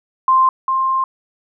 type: tone pair in turn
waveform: sine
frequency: 1046.5 / 1055.6 Hz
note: C6 / C6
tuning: 0 / +15 cents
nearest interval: unison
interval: 15 cents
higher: second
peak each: -9 / -14 dBFS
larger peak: first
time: 0.28-0.49 / 0.68-1.04 s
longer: second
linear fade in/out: 2 ms
effects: none